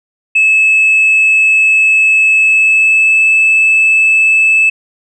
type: tone with pitch glide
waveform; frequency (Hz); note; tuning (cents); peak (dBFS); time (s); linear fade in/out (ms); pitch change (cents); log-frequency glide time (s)
sine; 2600 to 2617; E7 to E7; -24 to -13; -4; 0.35-4.7; 10; +11; 2.39-3.24
effects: tanh soft clip ceiling -3 dBFS